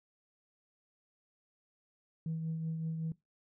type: tone with tremolo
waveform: sine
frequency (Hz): 161.4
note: E3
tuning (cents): -36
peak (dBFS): -31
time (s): 2.26-3.12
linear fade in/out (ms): 2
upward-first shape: triangle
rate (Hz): 5.3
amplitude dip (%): 45
effects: noise-tail reverb RT60 0.2 s tail -21 dB re dry + tanh soft clip ceiling -30 dBFS